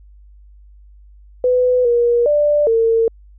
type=tone with pitch steps; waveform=sine; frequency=500 / 476 / 590 / 454.1 Hz; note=B4 / A#4 / D5 / A#4; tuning=+21 / +36 / +8 / -45 cents; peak=-11 dBFS; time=1.44-3.08 s; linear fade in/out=2 ms; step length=410 ms; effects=added 50 Hz sine -41 dBFS peak until 3.38 s